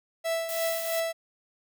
45% pulse tone with tremolo, 659.3 Hz, E5, in tune, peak -25 dBFS, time 0.24-1.13 s, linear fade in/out 20 ms, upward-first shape triangle, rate 3 Hz, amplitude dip 65%
blue noise, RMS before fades -36 dBFS, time 0.49-1 s, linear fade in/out 0 ms
effects none

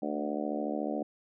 harmonic tone with a mistuned harmonic, 74 Hz, D2, 14 cents sharp, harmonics 3 / 4 / 5 / 6 / 7 / 8 / 9 / 10, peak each -37 / -35 / -41 / -42 / -40 / -38 / -43 / -41 dBFS, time 0.02-1.03 s, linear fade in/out 5 ms, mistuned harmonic 3, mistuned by -20 cents, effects none

